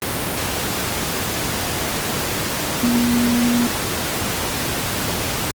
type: tone in noise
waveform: sine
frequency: 240 Hz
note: B3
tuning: 49 cents flat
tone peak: -15 dBFS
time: 2.83-3.67 s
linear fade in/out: 2 ms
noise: pink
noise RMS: -22 dBFS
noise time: 0.02-5.51 s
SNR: +4 dB
effects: high-pass 80 Hz 12 dB/octave + Opus 32 kbps